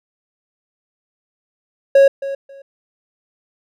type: tone with echo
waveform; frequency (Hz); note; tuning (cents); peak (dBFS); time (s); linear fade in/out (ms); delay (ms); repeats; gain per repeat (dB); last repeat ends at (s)
triangle; 550; C#5; -14; -4; 1.95-2.08; 5; 270; 2; -15; 2.62
effects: none